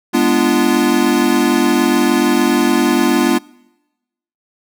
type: chord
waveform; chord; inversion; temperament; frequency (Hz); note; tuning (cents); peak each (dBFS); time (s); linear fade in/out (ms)
square; G# diminished seventh; none; equal with one note detuned; 207.7 / 246.9 / 293.7 / 344; G#3 / B3 / D4 / F4; 0 / 0 / 0 / -26; -21 / -16 / -17 / -17; 0.13-3.39; 20
effects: noise-tail reverb RT60 1.0 s tail -25 dB re dry